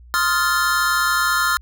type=chord; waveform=square; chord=F dominant seventh; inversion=second; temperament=just; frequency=1047.7 / 1257.2 / 1396.9 / 1746.1 Hz; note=C6 / Eb6 / F6 / A6; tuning=+2 / +18 / 0 / -14 cents; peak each=-26 / -23 / -20 / -25 dBFS; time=0.14-1.57 s; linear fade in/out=0 ms; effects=added 60 Hz sine -41 dBFS peak until 1.61 s